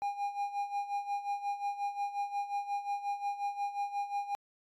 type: tone with tremolo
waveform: triangle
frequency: 810 Hz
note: G#5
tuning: 43 cents flat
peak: -28 dBFS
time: 0.02-4.35 s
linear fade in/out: 0 ms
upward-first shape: sine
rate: 5.6 Hz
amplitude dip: 75%
effects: AAC 64 kbps